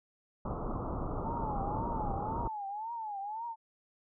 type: low-pass noise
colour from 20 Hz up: pink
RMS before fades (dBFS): -36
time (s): 0.45-2.48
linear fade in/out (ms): 5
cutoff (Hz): 1300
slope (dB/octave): 96
type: tone with vibrato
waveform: sine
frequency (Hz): 860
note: A5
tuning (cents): -40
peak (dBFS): -36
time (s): 1.22-3.56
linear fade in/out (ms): 50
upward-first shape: triangle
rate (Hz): 1.9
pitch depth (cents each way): 180
effects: none